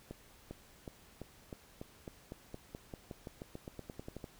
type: accelerating click train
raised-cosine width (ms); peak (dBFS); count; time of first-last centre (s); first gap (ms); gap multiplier
2; -30; 22; 0.11-4.242; 400; 0.92
effects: pink hiss -61 dBFS RMS until 4.39 s